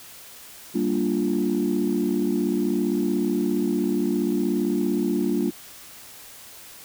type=chord; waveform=sine; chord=G minor seventh; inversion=none; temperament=equal; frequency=196 / 233.1 / 293.7 / 349.2 Hz; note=G3 / Bb3 / D4 / F4; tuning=0 / 0 / 0 / 0 cents; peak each=-26 / -25 / -25 / -25 dBFS; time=0.74-5.51 s; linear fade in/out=20 ms; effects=tanh soft clip ceiling -13 dBFS + white hiss -44 dBFS RMS until 6.84 s